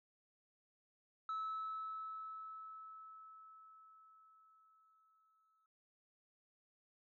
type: tone with exponential decay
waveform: sine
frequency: 1302 Hz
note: E6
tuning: 22 cents flat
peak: -36 dBFS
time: 1.29-5.66 s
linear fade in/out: 2 ms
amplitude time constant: 950 ms
effects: tanh soft clip ceiling -37 dBFS